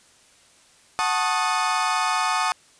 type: chord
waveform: 35% pulse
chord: D# half-diminished seventh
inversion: first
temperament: equal with one note detuned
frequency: 740 / 880 / 1095.4 / 1244.5 Hz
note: F#5 / A5 / C#6 / D#6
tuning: 0 / 0 / -21 / 0 cents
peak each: -26 / -24 / -26 / -23 dBFS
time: 0.99-2.52 s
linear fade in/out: 0 ms
effects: white hiss -55 dBFS RMS until 2.79 s + resampled to 22050 Hz